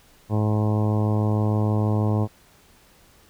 harmonic tone, 106.4 Hz, G#2, 42 cents sharp, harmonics 1 / 2 / 3 / 4 / 5 / 6 / 7 / 8 / 9 / 10, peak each -20 / -26 / -30 / -32 / -34 / -36 / -37 / -38 / -39 / -40 dBFS, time 0.29-2.28 s, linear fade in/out 50 ms, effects pink hiss -55 dBFS RMS until 3.29 s

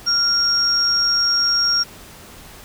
sine tone pair together, 1396.9 / 5575 Hz, F6 / F8, 0 / -4 cents, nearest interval 2 octaves, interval 2396 cents, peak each -24 / -15 dBFS, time 0.06-1.84 s, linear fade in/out 20 ms, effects pink hiss -41 dBFS RMS until 2.64 s

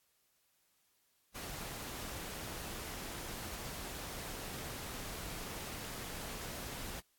pink noise, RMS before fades -44 dBFS, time 1.34-7.01 s, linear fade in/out 20 ms, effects white hiss -75 dBFS RMS until 7.18 s + AAC 64 kbps

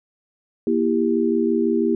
sine chord, E diminished, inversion second, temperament just, 237.3 / 329.6 / 395.6 Hz, Bb3 / E4 / G4, +31 / 0 / +16 cents, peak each -21 / -21 / -21 dBFS, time 0.67-1.95 s, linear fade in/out 2 ms, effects none

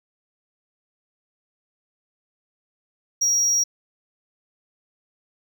triangle tone, 5680 Hz, F8, 28 cents sharp, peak -16 dBFS, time 3.21-3.64 s, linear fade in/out 10 ms, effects none

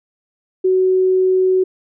sine tone, 373.3 Hz, F#4, 15 cents sharp, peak -11 dBFS, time 0.64-1.64 s, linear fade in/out 10 ms, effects none

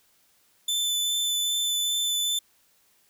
sawtooth tone with vibrato, 3520 Hz, A7, in tune, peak -21 dBFS, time 0.68-2.39 s, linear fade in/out 5 ms, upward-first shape sine, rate 2.5 Hz, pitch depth 9 cents each way, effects white hiss -64 dBFS RMS until 3.09 s

